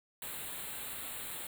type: band-stop noise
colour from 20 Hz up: white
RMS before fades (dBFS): -42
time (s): 0.22-1.47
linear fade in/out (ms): 2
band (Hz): 4200 to 7400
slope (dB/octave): 96
effects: none